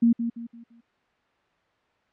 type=tone with echo; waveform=sine; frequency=233.1 Hz; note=A#3; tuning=in tune; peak=-15 dBFS; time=0.02-0.13 s; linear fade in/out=10 ms; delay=170 ms; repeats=4; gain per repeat=-9 dB; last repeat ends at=0.81 s; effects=white hiss -66 dBFS RMS until 2.12 s + low-pass 2000 Hz 12 dB/octave